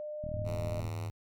sine tone with pitch glide, 602 to 609 Hz, D5 to D#5, +43 to -37 cents, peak -37 dBFS, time 0-0.8 s, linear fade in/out 0 ms, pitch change +20 cents, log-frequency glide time 0.11-0.4 s
click train, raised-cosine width 5 ms, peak -29 dBFS, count 26, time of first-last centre 0.24-0.876 s, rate 39.3 Hz
sine tone, 102.5 Hz, G#2, 22 cents flat, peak -35 dBFS, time 0.34-1.1 s, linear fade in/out 0 ms
5% pulse tone with vibrato, 82 Hz, E2, 9 cents flat, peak -31 dBFS, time 0.44-1.11 s, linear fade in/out 50 ms, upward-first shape sine, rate 3.8 Hz, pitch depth 18 cents each way
effects none

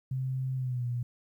sine tone with pitch glide, 130.81 to 121.35 Hz, C3 to B2, 0 to -30 cents, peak -29 dBFS, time 0.11-1.03 s, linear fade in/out 5 ms, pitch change -130 cents, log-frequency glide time 0.56-0.86 s, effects 11-bit

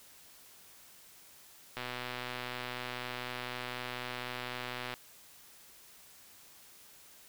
click train, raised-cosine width 0.3 ms, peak -22 dBFS, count 394, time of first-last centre 1.77-4.939 s, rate 124 Hz, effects white hiss -57 dBFS RMS until 7.28 s

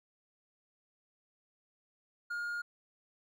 triangle tone, 1421 Hz, F6, 30 cents sharp, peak -33 dBFS, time 2.3-2.62 s, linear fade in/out 10 ms, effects none

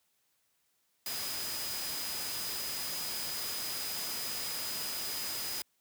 sine tone in noise, 4978 Hz, D#8, in tune, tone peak -40 dBFS, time 1.06-5.62 s, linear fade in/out 2 ms, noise white, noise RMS -38 dBFS, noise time 1.06-5.62 s, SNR -5 dB, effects white hiss -75 dBFS RMS until 5.8 s + high-pass 60 Hz 12 dB/octave

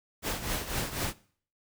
pink noise with tremolo, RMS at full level -30 dBFS, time 0.22-1.14 s, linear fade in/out 50 ms, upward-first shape triangle, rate 4 Hz, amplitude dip 75%, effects noise-tail reverb RT60 0.5 s tail -20 dB re dry

